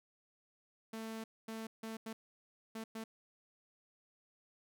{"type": "tone bursts at uneven times", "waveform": "sawtooth", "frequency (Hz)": 222.8, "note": "A3", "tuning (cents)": 22, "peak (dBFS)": -38, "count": 6, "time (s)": [[0.93, 1.24], [1.48, 1.67], [1.83, 1.97], [2.06, 2.13], [2.75, 2.84], [2.95, 3.04]], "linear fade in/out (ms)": 5, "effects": []}